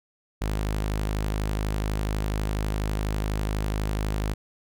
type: tone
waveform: sawtooth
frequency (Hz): 52.1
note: G#1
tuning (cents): +6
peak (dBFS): -21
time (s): 0.41-4.34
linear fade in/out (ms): 10
effects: none